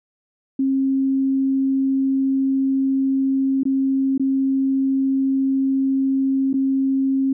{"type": "tone with dropouts", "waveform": "sine", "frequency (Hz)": 268.6, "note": "C4", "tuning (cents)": 46, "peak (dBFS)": -16, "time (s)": [0.59, 7.33], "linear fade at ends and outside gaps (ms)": 5, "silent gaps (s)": [[3.634, 3.653], [4.179, 4.196], [6.531, 6.539]], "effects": []}